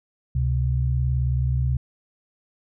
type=tone pair together; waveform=sine; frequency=69.3 / 127.98 Hz; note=C#2 / C3; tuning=0 / -38 cents; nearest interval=major seventh; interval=1062 cents; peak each=-22 dBFS; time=0.35-1.77 s; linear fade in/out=5 ms; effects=none